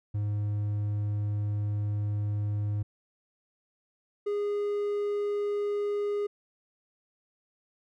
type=tone pair in turn; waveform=triangle; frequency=103.8 / 410.8 Hz; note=G#2 / G#4; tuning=0 / -19 cents; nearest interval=2 octaves; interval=2381 cents; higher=second; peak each=-25 dBFS; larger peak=neither; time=0.14-2.83 / 4.26-6.27 s; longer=first; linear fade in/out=10 ms; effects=none